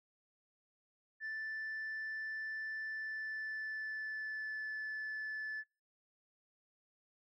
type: tone with pitch glide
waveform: sine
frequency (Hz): 1760 to 1738.8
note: A6 to A6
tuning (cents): 0 to -21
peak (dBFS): -37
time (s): 1.2-5.64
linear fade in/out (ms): 50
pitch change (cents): -21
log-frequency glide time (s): 2.86-4.71
effects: noise-tail reverb RT60 0.3 s tail -22 dB re dry + tanh soft clip ceiling -37 dBFS